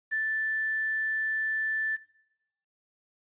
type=tone with quantisation; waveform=sine; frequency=1760 Hz; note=A6; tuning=in tune; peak=-26 dBFS; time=0.11-1.97 s; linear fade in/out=20 ms; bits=9; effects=noise-tail reverb RT60 0.8 s tail -19 dB re dry + resampled to 8000 Hz